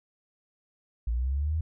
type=linear sweep; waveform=sine; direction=up; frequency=55.4 to 82 Hz; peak=-25 dBFS; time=1.07-1.61 s; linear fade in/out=5 ms; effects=none